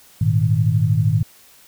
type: chord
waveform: sine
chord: Ab suspended second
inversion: none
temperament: equal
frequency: 103.83 / 116.54 / 155.56 Hz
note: Ab2 / Bb2 / Eb3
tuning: 0 / 0 / 0 cents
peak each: -18 / -18 / -19 dBFS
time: 0.21-1.23 s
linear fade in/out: 5 ms
effects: white hiss -49 dBFS RMS until 1.67 s